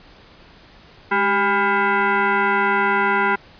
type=tone with frequency modulation; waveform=sine; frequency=207.7 Hz; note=G#3; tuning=in tune; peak=-15 dBFS; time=1.11-3.36 s; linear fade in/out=10 ms; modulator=600 Hz; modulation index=2.9; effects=pink hiss -47 dBFS RMS until 3.59 s + resampled to 11025 Hz